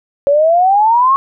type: exponential sweep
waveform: sine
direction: up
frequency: 554 to 1108.7 Hz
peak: -7 dBFS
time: 0.27-1.16 s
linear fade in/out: 0 ms
effects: none